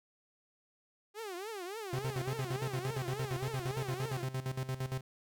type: tone with vibrato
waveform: sawtooth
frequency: 397.9 Hz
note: G4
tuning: 26 cents sharp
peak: -36 dBFS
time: 1.14-4.26 s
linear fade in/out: 50 ms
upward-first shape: triangle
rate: 3.5 Hz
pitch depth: 270 cents each way
type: tone with tremolo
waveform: 45% pulse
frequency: 130.81 Hz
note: C3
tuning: in tune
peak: -33 dBFS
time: 1.93-5.01 s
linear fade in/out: 2 ms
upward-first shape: square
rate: 8.7 Hz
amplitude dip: 75%
effects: none